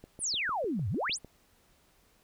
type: click train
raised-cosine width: 2 ms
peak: -33 dBFS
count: 9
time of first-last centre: 0.04-1.247 s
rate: 6.63 Hz
type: exponential two-way sweep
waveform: sine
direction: down then up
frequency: 11175 to 87.31 to 11175 Hz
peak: -29 dBFS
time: 0.19-1.19 s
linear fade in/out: 50 ms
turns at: 0.89 s
effects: pink hiss -66 dBFS RMS until 2.23 s